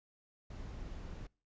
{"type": "noise", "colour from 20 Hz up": "brown", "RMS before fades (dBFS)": -45, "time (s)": [0.5, 1.27], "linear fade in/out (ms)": 5, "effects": ["noise-tail reverb RT60 0.4 s tail -26 dB re dry", "resampled to 16000 Hz"]}